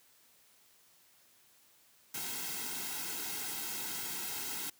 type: noise with comb filter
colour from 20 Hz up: white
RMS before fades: -39 dBFS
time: 2.14-4.7 s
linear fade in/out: 5 ms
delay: 1.7 ms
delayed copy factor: -0.8
effects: white hiss -65 dBFS RMS until 4.79 s + high-pass 80 Hz 12 dB/octave